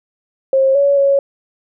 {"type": "tone with pitch steps", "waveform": "sine", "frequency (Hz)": [535, 563, 555], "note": ["C5", "C#5", "C#5"], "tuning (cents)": [38, 27, 2], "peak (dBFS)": -9, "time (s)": [0.53, 1.19], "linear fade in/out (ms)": 2, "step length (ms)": 220, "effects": []}